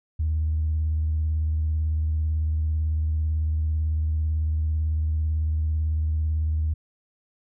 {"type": "tone with vibrato", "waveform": "sine", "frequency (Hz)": 78, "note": "D#2", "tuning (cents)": 5, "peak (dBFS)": -20, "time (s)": [0.19, 6.74], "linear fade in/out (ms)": 10, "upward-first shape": "sine", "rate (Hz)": 18, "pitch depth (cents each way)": 37, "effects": ["tanh soft clip ceiling -17 dBFS"]}